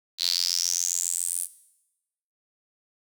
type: tone with high-pass filter sweep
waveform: sawtooth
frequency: 87.31 Hz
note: F2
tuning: in tune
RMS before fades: -27 dBFS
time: 0.18-1.48 s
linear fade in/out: 50 ms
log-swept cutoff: 4100 to 10000 Hz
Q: 7.1
effects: noise-tail reverb RT60 0.9 s tail -17 dB re dry